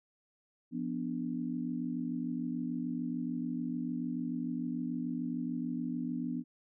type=chord; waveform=sine; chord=B diminished; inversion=second; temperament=equal; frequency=174.61 / 246.9 / 293.7 Hz; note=F3 / B3 / D4; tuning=0 / 0 / 0 cents; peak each=-40 / -35 / -39 dBFS; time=0.71-6.44 s; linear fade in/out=50 ms; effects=none